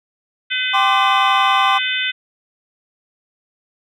harmonic tone, 507 Hz, B4, 45 cents sharp, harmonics 3 / 4 / 5 / 6 / 7, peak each -24 / -24 / -24 / -24 / -24 dBFS, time 0.5-2.12 s, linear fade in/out 20 ms
triangle chord, G suspended fourth, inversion none, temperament just, 784 / 1045.3 / 1176 Hz, G5 / C6 / D6, 0 / -2 / +2 cents, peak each -16 dBFS, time 0.73-1.79 s, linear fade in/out 20 ms
effects none

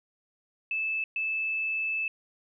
sine tone bursts at uneven times, 2623 Hz, E7, 9 cents flat, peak -27 dBFS, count 2, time 0.71-1.04 / 1.16-2.08 s, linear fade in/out 2 ms, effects none

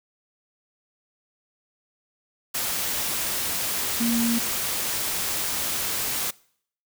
sine tone in noise, 233.1 Hz, A#3, in tune, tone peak -21 dBFS, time 4-4.39 s, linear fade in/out 10 ms, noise white, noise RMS -27 dBFS, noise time 2.54-6.31 s, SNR +3 dB, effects noise-tail reverb RT60 0.6 s tail -23 dB re dry

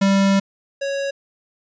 square tone pair in turn, 196 / 554.4 Hz, G3 / C#5, 0 / 0 cents, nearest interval octave + tritone, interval 1800 cents, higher second, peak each -14 / -22 dBFS, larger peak first, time 0.01-0.4 / 0.81-1.11 s, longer first, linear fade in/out 10 ms, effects resampled to 16000 Hz

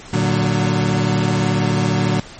30% pulse chord, Bb augmented, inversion none, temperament equal with one note detuned, 113.88 / 146.83 / 185 Hz, Bb2 / D3 / F#3, -40 / 0 / 0 cents, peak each -17 dBFS, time 0.13-2.2 s, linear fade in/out 5 ms, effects pink hiss -38 dBFS RMS until 2.39 s + MP3 32 kbps

